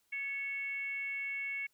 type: tone with frequency modulation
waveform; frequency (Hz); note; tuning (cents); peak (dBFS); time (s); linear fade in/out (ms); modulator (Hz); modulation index
sine; 2209; C#7; -7; -35; 0.12-1.67; 10; 511; 0.43
effects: white hiss -75 dBFS RMS until 1.73 s